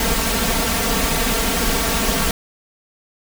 pink noise with comb filter, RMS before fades -19 dBFS, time 0-2.31 s, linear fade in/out 2 ms, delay 4.4 ms, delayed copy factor +0.9, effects none

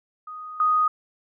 sine tone with level steps, 1244.5 Hz, D#6, in tune, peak -34 / -17 dBFS, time 0.27-0.88 s, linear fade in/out 5 ms, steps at 0.6 s, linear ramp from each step 2 ms, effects none

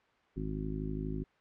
harmonic tone, 52.3 Hz, G#1, 13 cents sharp, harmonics 1 / 2 / 3 / 4 / 5 / 6 / 7, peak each -39 / -46 / -39 / -45 / -40 / -48 / -43 dBFS, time 0.36-1.24 s, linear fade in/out 10 ms, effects white hiss -67 dBFS RMS until 1.4 s + low-pass 2000 Hz 12 dB/octave

